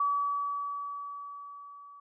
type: tone with level ramp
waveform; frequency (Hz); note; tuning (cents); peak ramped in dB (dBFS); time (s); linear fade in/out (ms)
sine; 1143; D6; -47; -24 to -48; 0-2; 5
effects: none